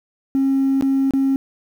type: tone with dropouts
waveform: triangle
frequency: 270.3 Hz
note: C#4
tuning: 44 cents flat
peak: -11 dBFS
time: 0.35-1.36 s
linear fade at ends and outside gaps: 0 ms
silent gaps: 0.81-0.824 / 1.108-1.136 s
effects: tanh soft clip ceiling -11 dBFS + 8-bit